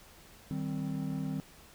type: chord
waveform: triangle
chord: C minor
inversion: first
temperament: equal with one note detuned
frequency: 155.56 / 194.19 / 261.6 Hz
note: Eb3 / G3 / C4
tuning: 0 / -16 / 0 cents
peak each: -34 / -36 / -35 dBFS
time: 0.51-1.4 s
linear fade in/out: 0 ms
effects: pink hiss -56 dBFS RMS until 1.74 s